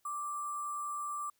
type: tone with sample-and-hold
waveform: sine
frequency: 1174.7 Hz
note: D6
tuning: in tune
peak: -35 dBFS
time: 0.05-1.3 s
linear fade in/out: 5 ms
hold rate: 8820 Hz
effects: white hiss -75 dBFS RMS until 1.39 s